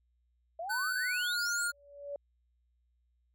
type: exponential sweep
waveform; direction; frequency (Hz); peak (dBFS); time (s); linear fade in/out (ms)
sine; up; 639 to 9130; -36; 0.59-1.68; 5
type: tone with pitch glide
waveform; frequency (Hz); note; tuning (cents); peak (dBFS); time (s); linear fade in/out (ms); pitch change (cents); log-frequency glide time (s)
square; 1504 to 1421.2; F#6 to F6; +28 to +30; -32; 0.69-1.72; 20; -98; 0.99-1.43
type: tone with exponential growth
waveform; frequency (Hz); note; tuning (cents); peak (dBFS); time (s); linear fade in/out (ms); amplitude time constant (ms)
sine; 571; D5; -49; -34; 1.6-2.16; 2; 120
effects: added 60 Hz sine -70 dBFS peak until 3.34 s